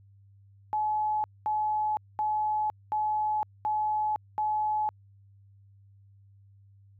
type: tone bursts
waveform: sine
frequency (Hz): 853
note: G#5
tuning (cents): +46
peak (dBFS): -25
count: 6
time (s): 0.73-4.89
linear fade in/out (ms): 0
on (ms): 510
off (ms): 220
effects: added 99 Hz sine -54 dBFS peak until 6.99 s